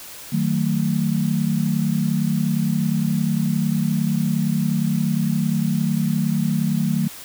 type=chord; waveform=sine; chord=D# diminished; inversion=none; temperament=just; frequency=155.56 / 186.68 / 224 Hz; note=D#3 / F#3 / A3; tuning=0 / +16 / +31 cents; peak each=-22 dBFS; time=0.32-7.08 s; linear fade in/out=10 ms; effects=white hiss -38 dBFS RMS until 7.24 s